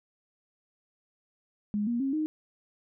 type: tone with pitch steps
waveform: sine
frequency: 207.7 / 237.2 / 270.9 / 309.4 Hz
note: G#3 / A#3 / C#4 / D#4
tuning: 0 / +30 / -40 / -10 cents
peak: -26 dBFS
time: 1.74-2.26 s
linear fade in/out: 0 ms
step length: 130 ms
effects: none